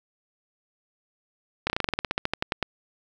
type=slowing click train; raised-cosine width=0.3 ms; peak=-8 dBFS; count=17; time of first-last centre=1.67-2.627 s; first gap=29 ms; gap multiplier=1.09; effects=8-bit